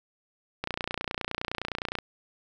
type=click train; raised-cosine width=0.3 ms; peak=-14 dBFS; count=41; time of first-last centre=0.64-1.987 s; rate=29.7 Hz; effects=none